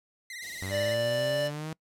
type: tone with vibrato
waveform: sawtooth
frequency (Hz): 1975.5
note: B6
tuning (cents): 0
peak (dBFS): -35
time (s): 0.3-0.94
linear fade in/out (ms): 2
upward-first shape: sine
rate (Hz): 18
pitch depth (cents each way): 99
type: band-stop noise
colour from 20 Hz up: white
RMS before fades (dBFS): -45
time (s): 0.42-1.48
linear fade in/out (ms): 5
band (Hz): 730 to 2900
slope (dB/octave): 24
type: linear sweep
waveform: sawtooth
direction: up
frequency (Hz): 92.5 to 160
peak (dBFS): -30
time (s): 0.62-1.73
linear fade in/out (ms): 0
type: harmonic tone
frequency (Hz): 589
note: D5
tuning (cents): +5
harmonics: 1 / 3 / 5 / 7 / 9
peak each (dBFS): -26 / -37 / -38 / -46 / -44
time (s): 0.7-1.51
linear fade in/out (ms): 50
effects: noise-tail reverb RT60 0.1 s tail -25 dB re dry + low-pass 12000 Hz 12 dB/octave